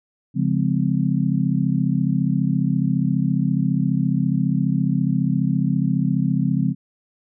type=chord; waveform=sine; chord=Db major seventh; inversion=none; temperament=just; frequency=138.59 / 173.24 / 207.9 / 259.9 Hz; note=Db3 / F3 / Ab3 / C4; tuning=0 / -14 / +2 / -11 cents; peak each=-22 / -21 / -24 / -24 dBFS; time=0.34-6.75 s; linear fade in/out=50 ms; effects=none